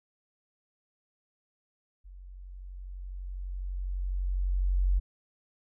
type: tone with level ramp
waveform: sine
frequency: 46 Hz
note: F#1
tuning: 9 cents flat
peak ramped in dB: -45 to -21 dBFS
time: 2.04-5 s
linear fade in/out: 20 ms
effects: none